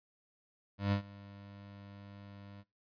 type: tone with ADSR envelope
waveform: 25% pulse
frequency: 100.2 Hz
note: G2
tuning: 38 cents sharp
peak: -24 dBFS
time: 0.78-2.64 s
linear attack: 140 ms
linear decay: 98 ms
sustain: -22 dB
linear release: 42 ms
effects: noise-tail reverb RT60 0.2 s tail -20 dB re dry + resampled to 11025 Hz